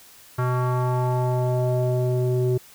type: tone with low-pass filter sweep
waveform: square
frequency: 125.3 Hz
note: B2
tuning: 25 cents sharp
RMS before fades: -22 dBFS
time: 0.38-2.58 s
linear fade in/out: 10 ms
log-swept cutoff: 1300 to 410 Hz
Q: 3.2
effects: white hiss -49 dBFS RMS until 2.74 s